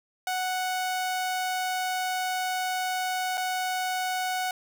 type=tone with dropouts; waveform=sawtooth; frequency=740 Hz; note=F#5; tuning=in tune; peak=-23 dBFS; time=0.27-4.51 s; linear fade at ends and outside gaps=2 ms; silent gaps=3.373-3.377 s; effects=none